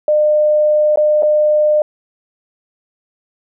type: tone with dropouts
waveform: sine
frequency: 604 Hz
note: D5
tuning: 48 cents sharp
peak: -9 dBFS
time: 0.08-1.82 s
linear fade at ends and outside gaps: 2 ms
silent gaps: 0.959-0.973 / 1.224-1.231 s
effects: none